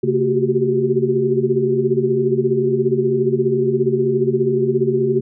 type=tone cluster; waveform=sine; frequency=136.5 / 226.1 / 366.4 / 381.2 / 398.1 Hz; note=C#3 / A3 / F#4 / G4 / G4; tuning=-26 / +47 / -17 / -48 / +27 cents; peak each=-23 / -23 / -20 / -18 / -23 dBFS; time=0.03-5.21 s; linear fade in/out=10 ms; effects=none